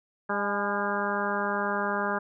harmonic tone with a mistuned harmonic, 202.3 Hz, G#3, 45 cents flat, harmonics 1 / 2 / 3 / 4 / 5 / 6 / 7 / 8, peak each -34 / -34 / -34 / -34 / -34 / -34 / -34 / -34 dBFS, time 0.29-2.19 s, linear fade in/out 10 ms, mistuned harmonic 4, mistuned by +44 cents, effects none

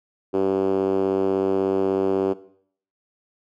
5% pulse tone with band-pass filter, 96.4 Hz, G2, 28 cents flat, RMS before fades -21 dBFS, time 0.33-2.34 s, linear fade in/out 20 ms, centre 360 Hz, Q 3.6, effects noise-tail reverb RT60 0.6 s tail -17 dB re dry

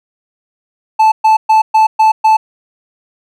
triangle tone bursts, 875 Hz, A5, 10 cents flat, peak -3 dBFS, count 6, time 0.99-2.37 s, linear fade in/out 10 ms, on 130 ms, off 120 ms, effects none

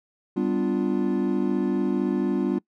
triangle chord, G dominant seventh, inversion none, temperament equal with one note detuned, 196 / 249.7 / 293.7 / 349.2 Hz, G3 / B3 / D4 / F4, 0 / +19 / 0 / 0 cents, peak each -25 dBFS, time 0.36-2.59 s, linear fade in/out 10 ms, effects noise-tail reverb RT60 0.1 s tail -23 dB re dry

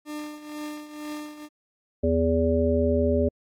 40% pulse tone with tremolo, 300 Hz, D4, 37 cents sharp, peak -30 dBFS, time 0.05-1.49 s, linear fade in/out 50 ms, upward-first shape triangle, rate 2.1 Hz, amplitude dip 75%
harmonic tone, 82.41 Hz, E2, in tune, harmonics 1 / 3 / 5 / 7, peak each -25 / -25 / -25 / -25 dBFS, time 2.03-3.29 s, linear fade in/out 10 ms
effects AAC 64 kbps

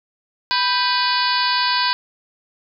harmonic tone with a mistuned harmonic, 493.9 Hz, B4, in tune, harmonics 2 / 3 / 4 / 5 / 6 / 7 / 8 / 9 / 10, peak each -20 / -24 / -31 / -28 / -29 / -29 / -27 / -23 / -27 dBFS, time 0.51-1.93 s, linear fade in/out 0 ms, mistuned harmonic 3, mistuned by +96 cents, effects none

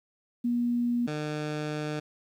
sine / 15% pulse tone pair in turn, 240 / 151.19 Hz, B3 / D#3, -49 / -49 cents, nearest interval minor sixth, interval 800 cents, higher first, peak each -24 dBFS, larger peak neither, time 0.44-1.07 / 1.07-2 s, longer second, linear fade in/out 10 ms, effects low-pass 6000 Hz 12 dB/octave + 10-bit

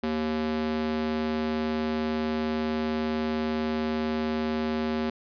square tone with high-pass filter, 77.78 Hz, D#2, in tune, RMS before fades -28 dBFS, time 0.03-5.1 s, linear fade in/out 5 ms, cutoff 260 Hz, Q 2, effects resampled to 11025 Hz

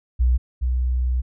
sine tone pair in turn, 61.74 / 62.46 Hz, B1 / B1, 0 / +20 cents, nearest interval unison, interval 20 cents, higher second, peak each -14 / -18 dBFS, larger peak first, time 0.19-0.38 / 0.61-1.22 s, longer second, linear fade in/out 20 ms, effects none

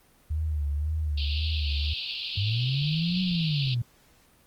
sine tone with vibrato, 75.1 Hz, D2, 39 cents sharp, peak -25 dBFS, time 0.3-1.94 s, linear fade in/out 10 ms, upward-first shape sine, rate 1.9 Hz, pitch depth 81 cents each way
pink band-pass noise, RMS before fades -34 dBFS, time 1.17-3.75 s, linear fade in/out 10 ms, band 2600 to 4700 Hz, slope 96 dB/octave
sine linear two-way sweep, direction up then down, 95.9 to 187.2 to 115.1 Hz, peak -24 dBFS, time 2.37-3.82 s, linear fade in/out 5 ms, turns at 3.22 s
effects pink hiss -60 dBFS RMS until 4.46 s + Opus 32 kbps

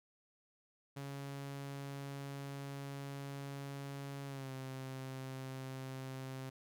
sawtooth tone with pitch glide, 139.3 to 132.17 Hz, C#3 to C3, +9 to +18 cents, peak -39 dBFS, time 0.96-6.5 s, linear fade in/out 10 ms, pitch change -91 cents, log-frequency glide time 4.26-4.53 s, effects none

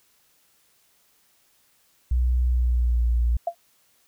sine tone with pitch glide, 61.74 to 58.95 Hz, B1 to A#1, 0 to +20 cents, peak -18 dBFS, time 2.11-3.37 s, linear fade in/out 5 ms, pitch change -80 cents, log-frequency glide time 2.49-3.02 s
sine tone with exponential decay, 685 Hz, F5, 34 cents flat, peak -18 dBFS, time 3.47-3.55 s, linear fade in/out 5 ms, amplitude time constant 16 ms
effects white hiss -63 dBFS RMS until 4.07 s

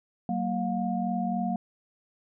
sine tone cluster, 188.5 / 232.1 / 713 Hz, F#3 / A#3 / F5, +32 / -7 / +36 cents, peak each -30 / -30 / -31 dBFS, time 0.29-1.56 s, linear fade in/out 2 ms, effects none

